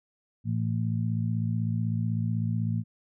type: harmonic tone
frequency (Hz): 56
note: A1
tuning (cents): +31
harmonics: 2 / 3 / 4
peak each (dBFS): -27 / -31 / -33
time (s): 0.44-2.84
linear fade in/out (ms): 50
effects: none